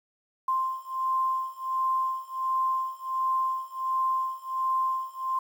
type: beating tone pair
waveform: sine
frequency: 1046.5 / 1047.9 Hz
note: C6 / C6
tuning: 0 / +2 cents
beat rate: 1.4 Hz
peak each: -29 / -28 dBFS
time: 0.48-5.39 s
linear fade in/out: 5 ms
effects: 9-bit